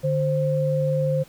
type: tone pair together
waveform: sine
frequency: 149.16 / 525 Hz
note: D3 / C5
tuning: +27 / +6 cents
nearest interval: octave + minor seventh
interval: 2179 cents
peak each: -22 dBFS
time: 0.03-1.24 s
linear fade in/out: 20 ms
effects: pink hiss -51 dBFS RMS until 1.28 s